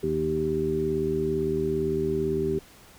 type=harmonic tone with a mistuned harmonic; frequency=77.78 Hz; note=D#2; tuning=in tune; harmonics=1 / 2 / 3 / 4 / 5; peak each=-37 / -32 / -33 / -33 / -25 dBFS; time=0.03-2.59 s; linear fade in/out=5 ms; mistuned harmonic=1; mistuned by=-43 cents; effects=pink hiss -52 dBFS RMS until 2.98 s